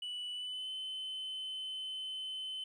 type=tone with pitch glide; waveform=sine; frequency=2960 to 3050 Hz; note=F#7 to G7; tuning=0 to -48 cents; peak=-36 dBFS; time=0.02-2.64 s; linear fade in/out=5 ms; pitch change=+52 cents; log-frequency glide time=0.33-0.7 s; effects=tanh soft clip ceiling -37 dBFS + 12-bit